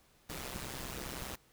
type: noise with amplitude modulation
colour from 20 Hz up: pink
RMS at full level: -39 dBFS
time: 0.29-1.36 s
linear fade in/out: 10 ms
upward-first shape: sine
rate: 130 Hz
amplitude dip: 80%
effects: pink hiss -67 dBFS RMS until 1.52 s